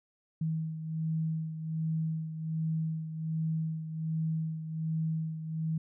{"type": "beating tone pair", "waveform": "sine", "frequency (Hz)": [159.6, 160.9], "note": ["D#3", "E3"], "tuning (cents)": [44, -42], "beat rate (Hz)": 1.3, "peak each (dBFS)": [-31, -38], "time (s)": [0.41, 5.78], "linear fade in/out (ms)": 5, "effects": []}